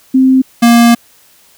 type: tone pair in turn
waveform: sine / square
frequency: 261.6 / 235.1 Hz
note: C4 / A#3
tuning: 0 / +15 cents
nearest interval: major second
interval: 185 cents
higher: first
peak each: -4 dBFS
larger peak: neither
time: 0.14-0.42 / 0.62-0.95 s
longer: second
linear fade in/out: 10 ms
effects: white hiss -46 dBFS RMS until 1.57 s